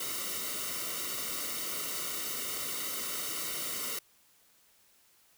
white noise with comb filter, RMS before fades -36 dBFS, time 0-3.99 s, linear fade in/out 5 ms, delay 1.2 ms, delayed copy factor -0.75, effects white hiss -65 dBFS RMS until 5.37 s

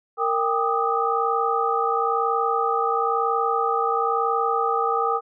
sine tone cluster, 462.3 / 792 / 1202 / 1263 Hz, A#4 / G5 / D6 / D#6, -14 / +18 / +40 / +26 cents, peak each -25 dBFS, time 0.17-5.21 s, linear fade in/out 50 ms, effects none

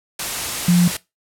sine tone in noise, 176 Hz, F3, 14 cents sharp, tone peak -10 dBFS, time 0.68-0.88 s, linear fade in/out 5 ms, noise white, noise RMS -24 dBFS, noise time 0.19-0.97 s, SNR +11 dB, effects noise-tail reverb RT60 0.2 s tail -19 dB re dry + low-pass 12000 Hz 12 dB/octave

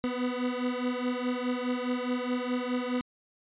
30% pulse beating tone pair, 246.9 / 251.7 Hz, B3 / B3, 0 / +33 cents, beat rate 4.8 Hz, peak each -28 / -30 dBFS, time 0.04-3.01 s, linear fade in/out 0 ms, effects resampled to 8000 Hz

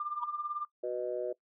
sine tone with tremolo, 1195 Hz, D6, 30 cents sharp, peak -30 dBFS, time 0-0.65 s, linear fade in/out 2 ms, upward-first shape triangle, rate 18 Hz, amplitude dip 80%
sine tone with exponential growth, 968 Hz, B5, 35 cents flat, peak -30 dBFS, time 0.16-0.24 s, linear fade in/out 5 ms, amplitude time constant 16 ms
sine chord, B major, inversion second, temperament just, 370.4 / 493.9 / 617.4 Hz, F#4 / B4 / D#5, +2 / 0 / -14 cents, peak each -36 dBFS, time 0.83-1.33 s, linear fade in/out 10 ms
effects noise-tail reverb RT60 0.1 s tail -21 dB re dry + tanh soft clip ceiling -21 dBFS

